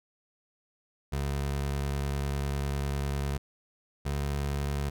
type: tone pair in turn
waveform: 25% pulse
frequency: 70 / 70.94 Hz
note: C#2 / C#2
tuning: +18 / +41 cents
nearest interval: unison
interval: 23 cents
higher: second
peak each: -25 dBFS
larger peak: neither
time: 1.12-3.38 / 4.05-4.9 s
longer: first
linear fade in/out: 10 ms
effects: none